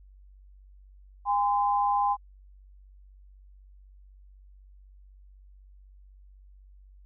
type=tone pair together; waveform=sine; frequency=813 / 1027 Hz; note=G#5 / C6; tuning=-37 / -33 cents; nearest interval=major third; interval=404 cents; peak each=-24 / -26 dBFS; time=1.25-2.17 s; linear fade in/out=50 ms; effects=added 48 Hz sine -50 dBFS peak until 7.05 s